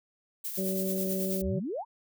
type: noise with tremolo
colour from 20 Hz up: violet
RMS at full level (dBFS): -34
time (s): 0.44-1.42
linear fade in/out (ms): 10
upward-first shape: sine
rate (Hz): 9.2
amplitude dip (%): 45
type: harmonic tone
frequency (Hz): 190.1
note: F#3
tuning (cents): +47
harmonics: 1 / 2 / 3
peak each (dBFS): -31 / -34 / -36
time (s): 0.57-1.6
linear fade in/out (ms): 20
type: exponential sweep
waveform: sine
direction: up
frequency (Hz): 50 to 1000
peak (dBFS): -31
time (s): 1.41-1.85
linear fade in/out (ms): 50
effects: none